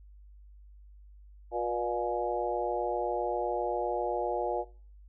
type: harmonic tone with a mistuned harmonic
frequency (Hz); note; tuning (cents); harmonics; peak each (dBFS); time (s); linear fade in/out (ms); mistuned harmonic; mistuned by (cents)
120; B2; -49; 3 / 4 / 5 / 6 / 7; -35 / -35 / -35 / -35 / -35; 1.51-4.65; 50; 6; -30
effects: noise-tail reverb RT60 0.4 s tail -19 dB re dry + added 50 Hz sine -50 dBFS peak until 5.08 s